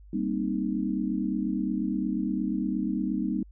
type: chord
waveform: sine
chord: C minor seventh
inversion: second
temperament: equal with one note detuned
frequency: 196 / 233.1 / 261.6 / 310.1 Hz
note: G3 / Bb3 / C4 / Eb4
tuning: 0 / 0 / 0 / -6 cents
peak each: -30 / -32 / -32 / -31 dBFS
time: 0.13-3.43 s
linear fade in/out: 5 ms
effects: added 50 Hz sine -47 dBFS peak until 3.51 s